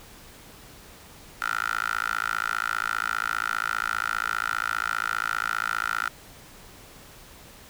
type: tone with high-pass filter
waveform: 10% pulse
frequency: 55 Hz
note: A1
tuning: in tune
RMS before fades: -28 dBFS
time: 1.42-6.08 s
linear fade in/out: 0 ms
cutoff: 1400 Hz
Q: 7.8
effects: pink hiss -48 dBFS RMS until 7.69 s